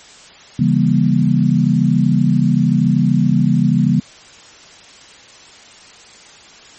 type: chord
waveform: sine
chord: C# diminished seventh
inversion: none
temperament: just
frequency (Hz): 138.59 / 166.31 / 199.57 / 239.5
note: C#3 / E3 / G3 / Bb3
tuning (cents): 0 / +16 / +31 / +47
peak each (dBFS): -16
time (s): 0.59-4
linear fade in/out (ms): 5
effects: white hiss -41 dBFS RMS until 6.78 s + MP3 32 kbps